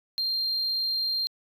sine tone, 4186 Hz, C8, in tune, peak -23 dBFS, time 0.18-1.27 s, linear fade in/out 0 ms, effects tanh soft clip ceiling -23 dBFS

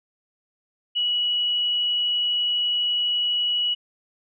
sine tone, 2928 Hz, F#7, 19 cents flat, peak -20 dBFS, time 0.95-3.75 s, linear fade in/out 20 ms, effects none

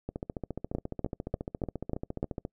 two click trains, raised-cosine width 2 ms, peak -16 / -21 dBFS, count 6 / 35, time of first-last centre 0.75-2.229 / 0.09-2.451 s, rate 3.38 / 14.4 Hz, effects noise-tail reverb RT60 0.1 s tail -26 dB re dry

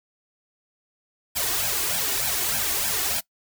white noise with flanger, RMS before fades -25 dBFS, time 1.35-3.21 s, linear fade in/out 20 ms, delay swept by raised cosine 1.2 to 2.8 ms, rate 3.3 Hz, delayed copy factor +0.85, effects noise-tail reverb RT60 0.1 s tail -21 dB re dry

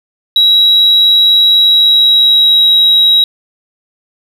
sine tone with pitch glide, 3872 to 3843 Hz, B7 to B7, -35 to -48 cents, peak -3 dBFS, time 0.36-3.24 s, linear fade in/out 2 ms, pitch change -13 cents, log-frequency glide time 1.55-2.69 s, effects tanh soft clip ceiling -1 dBFS + 7-bit

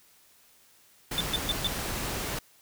pink noise, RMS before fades -33 dBFS, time 1.11-2.39 s, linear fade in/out 5 ms
triangle tone bursts, 3540 Hz, A7, 10 cents sharp, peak -23 dBFS, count 4, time 1.18-1.67 s, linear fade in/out 0 ms, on 25 ms, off 130 ms
effects white hiss -60 dBFS RMS until 2.61 s

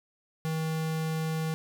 square tone, 159.4 Hz, D#3, 42 cents sharp, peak -29 dBFS, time 0.45-1.54 s, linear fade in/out 0 ms, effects none

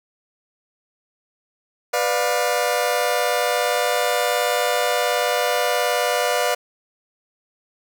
sawtooth chord, B diminished, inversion none, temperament just, 493.9 / 592.7 / 711.2 Hz, B4 / D5 / F5, 0 / +16 / +31 cents, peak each -19 dBFS, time 1.93-6.55 s, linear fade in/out 10 ms, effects none

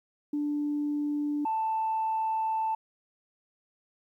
sine tone pair in turn, 293.7 / 883.7 Hz, D4 / A5, 0 / +7 cents, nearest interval octave + perfect fifth, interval 1907 cents, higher second, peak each -26 / -25 dBFS, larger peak second, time 0.33-1.45 / 1.45-2.75 s, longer second, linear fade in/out 5 ms, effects tanh soft clip ceiling -22 dBFS + 11-bit

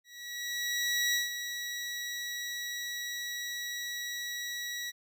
20% pulse tone with ADSR envelope, 1929 Hz, B6, 41 cents flat, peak -21 dBFS, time 0.04-4.92 s, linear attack 1100 ms, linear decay 150 ms, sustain -9 dB, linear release 30 ms, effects none

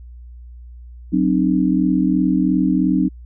sine chord, C diminished, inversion second, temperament equal with one note detuned, 185 / 261.6 / 304.5 Hz, Gb3 / C4 / Eb4, 0 / 0 / -37 cents, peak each -18 dBFS, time 1.12-3.09 s, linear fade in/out 20 ms, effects added 60 Hz sine -35 dBFS peak until 3.25 s

